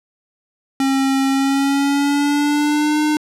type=tone with pitch glide; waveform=square; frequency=269.8 to 302.8 Hz; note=C#4 to D#4; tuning=-47 to -47 cents; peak=-15 dBFS; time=0.8-3.17 s; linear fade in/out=2 ms; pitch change=+200 cents; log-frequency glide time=1.3-3 s; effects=low-pass 11000 Hz 12 dB/octave